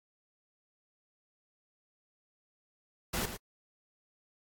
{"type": "noise with echo", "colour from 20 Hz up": "pink", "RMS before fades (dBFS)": -33, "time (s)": [3.13, 3.26], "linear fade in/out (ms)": 10, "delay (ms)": 110, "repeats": 1, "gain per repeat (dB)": -10, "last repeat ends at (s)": 3.37, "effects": ["AAC 64 kbps"]}